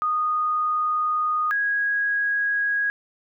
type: tone pair in turn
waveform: sine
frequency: 1235 / 1651.1 Hz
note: D#6 / G#6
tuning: -13 / -11 cents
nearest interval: perfect fourth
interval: 502 cents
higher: second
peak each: -20 dBFS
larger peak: neither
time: 0.02-1.51 / 1.51-2.9 s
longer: first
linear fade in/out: 0 ms
effects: none